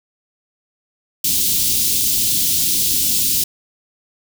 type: band-stop noise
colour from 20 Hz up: white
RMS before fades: -17 dBFS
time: 1.24-3.44 s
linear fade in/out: 5 ms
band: 310 to 3300 Hz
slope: 24 dB/octave
effects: none